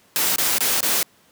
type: noise bursts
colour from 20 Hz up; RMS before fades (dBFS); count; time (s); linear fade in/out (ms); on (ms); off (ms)
white; -20; 4; 0.16-1.029; 0; 200; 23
effects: pink hiss -56 dBFS RMS until 1.31 s + high-pass 150 Hz 12 dB/octave